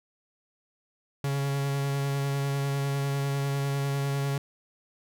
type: tone with vibrato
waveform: 45% pulse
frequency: 139.3 Hz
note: C#3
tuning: 9 cents sharp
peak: -26 dBFS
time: 1.24-4.38 s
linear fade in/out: 2 ms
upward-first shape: sine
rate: 10 Hz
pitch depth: 14 cents each way
effects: none